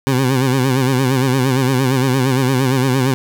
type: tone with vibrato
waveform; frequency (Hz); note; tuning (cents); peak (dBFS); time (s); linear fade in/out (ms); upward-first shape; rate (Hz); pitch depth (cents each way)
20% pulse; 130.7; C3; -1; -8; 0.07-3.14; 0; sine; 8.7; 85
effects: none